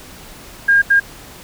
sine tone bursts at uneven times, 1616 Hz, G#6, 48 cents flat, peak -8 dBFS, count 2, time 0.68-0.82 / 0.9-1 s, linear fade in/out 10 ms, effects pink hiss -38 dBFS RMS until 1.43 s

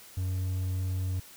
triangle tone, 92.5 Hz, F#2, in tune, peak -26 dBFS, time 0.17-1.2 s, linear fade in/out 5 ms, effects white hiss -51 dBFS RMS until 1.36 s

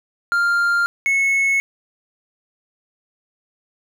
triangle tone pair in turn, 1396.9 / 2194 Hz, F6 / C#7, 0 / -18 cents, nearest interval minor sixth, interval 782 cents, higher second, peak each -13 dBFS, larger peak neither, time 0.32-0.86 / 1.06-1.6 s, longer neither, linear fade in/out 0 ms, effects none

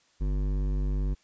triangle tone with hard clipping, 49 Hz, G1, in tune, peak -27 dBFS, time 0.2-1.15 s, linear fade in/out 20 ms, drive 17 dB, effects white hiss -65 dBFS RMS until 1.23 s + resampled to 16000 Hz

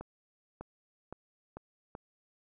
accelerating click train, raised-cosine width 1 ms, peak -28 dBFS, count 5, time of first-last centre 0.01-1.951 s, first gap 600 ms, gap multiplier 0.86, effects none

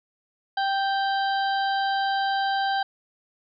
harmonic tone with a mistuned harmonic, 784 Hz, G5, in tune, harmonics 1 / 2 / 4 / 5 / 6, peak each -23 / -29 / -35 / -37 / -39 dBFS, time 0.57-2.83 s, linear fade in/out 5 ms, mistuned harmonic 6, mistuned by +15 cents, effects none

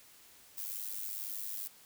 violet noise with amplitude modulation, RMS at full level -37 dBFS, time 0.57-1.68 s, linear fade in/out 10 ms, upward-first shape sine, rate 102 Hz, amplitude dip 75%, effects white hiss -59 dBFS RMS until 1.85 s

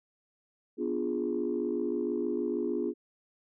sine chord, B diminished seventh, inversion none, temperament equal, 246.9 / 293.7 / 349.2 / 415.3 Hz, B3 / D4 / F4 / Ab4, 0 / 0 / 0 / 0 cents, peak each -34 / -35 / -32 / -33 dBFS, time 0.77-2.94 s, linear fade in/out 50 ms, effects tanh soft clip ceiling -20 dBFS

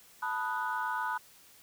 sine chord, B dominant seventh, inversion third, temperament equal, 880 / 987.8 / 1244.5 / 1480 Hz, A5 / B5 / D#6 / F#6, 0 / 0 / 0 / 0 cents, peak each -36 / -34 / -38 / -35 dBFS, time 0.22-1.18 s, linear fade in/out 10 ms, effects tanh soft clip ceiling -23 dBFS + white hiss -58 dBFS RMS until 1.62 s

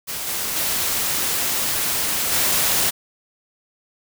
white noise with level steps, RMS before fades -28 / -25 / -22 / -19 dBFS, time 0.07-2.91 s, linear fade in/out 20 ms, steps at 0.27 / 0.56 / 2.32 s, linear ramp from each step 2 ms, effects none

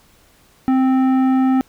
sine tone with tanh clipping, 261.6 Hz, C4, in tune, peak -14 dBFS, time 0.68-1.61 s, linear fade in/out 0 ms, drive 12 dB, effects pink hiss -53 dBFS RMS until 1.68 s

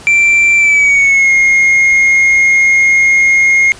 triangle tone with pitch glide, 2349 to 2142 Hz, D7 to C7, 0 to +40 cents, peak -4 dBFS, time 0.07-3.72 s, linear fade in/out 0 ms, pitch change -160 cents, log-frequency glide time 0.57-1.33 s, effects pink hiss -34 dBFS RMS until 3.79 s + resampled to 22050 Hz

